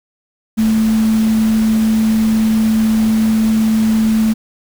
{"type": "tone in noise", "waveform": "sine", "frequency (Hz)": 220, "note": "A3", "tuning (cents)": 0, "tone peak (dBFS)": -10, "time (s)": [0.57, 4.34], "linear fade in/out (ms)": 20, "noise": "pink", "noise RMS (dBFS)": -28, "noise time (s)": [0.57, 4.34], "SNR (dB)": 15, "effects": []}